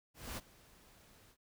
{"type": "noise with ADSR envelope", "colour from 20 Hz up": "pink", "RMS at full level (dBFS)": -42, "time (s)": [0.14, 1.37], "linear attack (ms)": 230, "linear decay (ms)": 33, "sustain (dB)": -21, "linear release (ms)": 69, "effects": []}